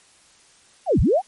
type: linear two-way sweep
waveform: sine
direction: down then up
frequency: 830.6 to 36.44 to 830.6 Hz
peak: -14 dBFS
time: 0.86-1.22 s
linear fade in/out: 50 ms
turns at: 1 s
effects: white hiss -54 dBFS RMS until 1.27 s + MP3 48 kbps